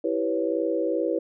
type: chord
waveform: sine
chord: C# half-diminished seventh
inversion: first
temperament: equal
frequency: 329.6 / 392 / 493.9 / 554.4 Hz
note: E4 / G4 / B4 / C#5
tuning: 0 / 0 / 0 / 0 cents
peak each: -27 / -30 / -27 / -29 dBFS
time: 0.04-1.19 s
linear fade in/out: 5 ms
effects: none